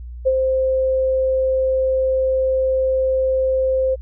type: tone with ADSR envelope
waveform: sine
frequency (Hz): 523.3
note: C5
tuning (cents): 0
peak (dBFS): -11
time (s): 0.25-3.96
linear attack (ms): 22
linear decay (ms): 45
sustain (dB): -4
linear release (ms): 25
effects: added 60 Hz sine -30 dBFS peak until 4.01 s